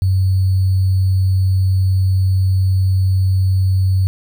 sine tone with sample-and-hold, 94.4 Hz, F#2, 35 cents sharp, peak -11 dBFS, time 0.02-4.07 s, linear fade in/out 0 ms, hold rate 4410 Hz, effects none

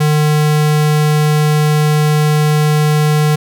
square tone, 151.2 Hz, D#3, 49 cents flat, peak -10 dBFS, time 0-3.36 s, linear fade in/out 10 ms, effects none

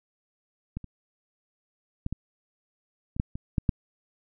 clicks, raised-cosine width 5 ms, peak -20 / -28 / -17 / -18 / -25 / -11 / -22 / -11 / -9 dBFS, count 9, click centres 0.77 / 0.843 / 2.064 / 2.126 / 3.165 / 3.199 / 3.355 / 3.582 / 3.692 s, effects none

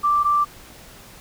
sine tone pair in turn, 1174.7 / 1174.7 Hz, D6 / D6, 0 / 0 cents, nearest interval unison, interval 0 cents, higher neither, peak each -15 dBFS, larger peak neither, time 0.03-0.24 / 0.24-0.45 s, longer neither, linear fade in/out 20 ms, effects pink hiss -44 dBFS RMS until 1.2 s

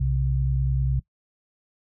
sine tone pair together, 62.48 / 132.4 Hz, B1 / C3, +21 / +21 cents, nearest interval octave + minor second, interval 1300 cents, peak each -23 dBFS, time 0-1 s, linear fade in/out 10 ms, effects noise-tail reverb RT60 0.1 s tail -20 dB re dry

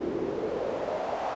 pink noise with band-pass filter sweep, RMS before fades -31 dBFS, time 0-1.35 s, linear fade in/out 20 ms, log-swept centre 330 to 790 Hz, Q 3.4, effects resampled to 16000 Hz

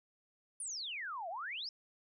sine exponential two-way sweep, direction down then up, 9956 to 642 to 5410 Hz, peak -39 dBFS, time 0.6-1.69 s, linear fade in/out 2 ms, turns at 1.29 s, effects none

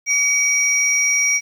sine tone pair together, 2267 / 5712 Hz, C#7 / F8, +38 / +38 cents, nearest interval octave + major third, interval 1600 cents, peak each -16 / -16 dBFS, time 0.06-1.41 s, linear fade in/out 50 ms, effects tanh soft clip ceiling -9 dBFS + 8-bit

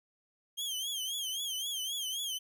sawtooth tone with vibrato, 3192 Hz, G7, 31 cents sharp, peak -31 dBFS, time 0.57-2.39 s, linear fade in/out 20 ms, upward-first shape triangle, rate 3.8 Hz, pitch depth 130 cents each way, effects none

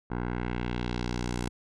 10% pulse tone with low-pass filter sweep, 60.4 Hz, B1, 38 cents flat, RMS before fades -32 dBFS, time 0.1-1.49 s, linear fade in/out 10 ms, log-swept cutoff 1300 to 9200 Hz, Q 1.4, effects none

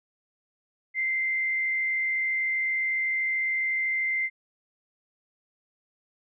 sine tone with frequency modulation, 2082 Hz, C7, 9 cents flat, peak -24 dBFS, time 0.94-4.3 s, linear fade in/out 50 ms, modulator 67.7 Hz, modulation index 0.45, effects none

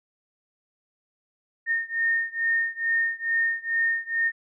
sine beating tone pair, 1831 / 1833.3 Hz, A#6 / A#6, -32 / -29 cents, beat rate 2.3 Hz, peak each -25 / -26 dBFS, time 1.66-4.32 s, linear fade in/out 50 ms, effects none

